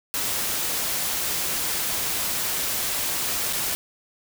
white noise with dropouts, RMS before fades -26 dBFS, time 0.14-3.75 s, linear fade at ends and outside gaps 0 ms, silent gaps 3.527-3.532 s, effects none

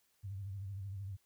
sine tone with vibrato, 98 Hz, G2, in tune, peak -40 dBFS, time 0.23-1.17 s, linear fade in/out 20 ms, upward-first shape sine, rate 13 Hz, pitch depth 76 cents each way, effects white hiss -75 dBFS RMS until 1.25 s

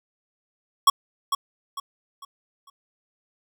square tone with echo, 1108.7 Hz, C#6, in tune, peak -12 dBFS, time 0.87-0.9 s, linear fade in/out 5 ms, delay 450 ms, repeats 4, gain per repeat -9 dB, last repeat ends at 2.7 s, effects none

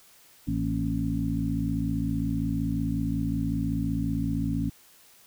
harmonic tone with a mistuned harmonic, 55.4 Hz, A1, 13 cents sharp, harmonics 1 / 2 / 3 / 4 / 5, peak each -33 / -32 / -31 / -32 / -30 dBFS, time 0.47-4.7 s, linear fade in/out 10 ms, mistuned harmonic 4, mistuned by +75 cents, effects white hiss -56 dBFS RMS until 5.26 s

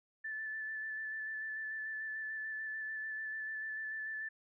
sine tone with vibrato, 1751 Hz, A6, 9 cents flat, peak -38 dBFS, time 0.24-4.29 s, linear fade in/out 10 ms, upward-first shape square, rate 6.8 Hz, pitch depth 14 cents each way, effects none

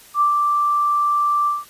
sine tone with ADSR envelope, 1174 Hz, D6, 1 cent flat, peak -12 dBFS, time 0.14-1.65 s, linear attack 68 ms, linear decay 110 ms, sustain -3 dB, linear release 180 ms, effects white hiss -46 dBFS RMS until 1.69 s + resampled to 32000 Hz

